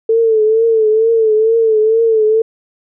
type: tone with vibrato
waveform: sine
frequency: 443.7 Hz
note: A4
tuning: 14 cents sharp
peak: -8 dBFS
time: 0.09-2.42 s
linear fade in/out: 5 ms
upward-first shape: triangle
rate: 2.2 Hz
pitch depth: 69 cents each way
effects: none